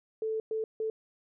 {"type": "tone bursts at uneven times", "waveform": "sine", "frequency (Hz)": 440, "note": "A4", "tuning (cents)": 0, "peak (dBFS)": -29, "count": 3, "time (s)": [[0.22, 0.4], [0.51, 0.64], [0.8, 0.9]], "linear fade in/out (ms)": 2, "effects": []}